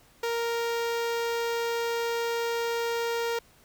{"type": "tone with notch filter", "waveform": "sawtooth", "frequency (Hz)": 466.2, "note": "A#4", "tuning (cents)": 0, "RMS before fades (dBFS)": -29, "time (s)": [0.23, 3.39], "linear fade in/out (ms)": 5, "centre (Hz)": 9700, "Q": 1.4, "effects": ["pink hiss -59 dBFS RMS until 3.64 s"]}